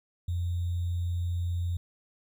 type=tone with sample-and-hold; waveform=sine; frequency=87.31 Hz; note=F2; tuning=in tune; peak=-27 dBFS; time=0.28-1.77 s; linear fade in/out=5 ms; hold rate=3675 Hz; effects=none